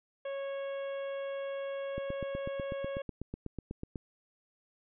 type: harmonic tone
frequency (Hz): 551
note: C#5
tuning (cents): -11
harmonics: 1 / 2 / 3 / 4 / 5 / 6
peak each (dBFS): -35 / -49 / -50 / -54 / -56 / -56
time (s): 0.25-3.02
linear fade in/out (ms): 5
type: click train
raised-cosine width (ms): 3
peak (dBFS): -25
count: 17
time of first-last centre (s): 1.98-3.958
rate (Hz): 8.09
effects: none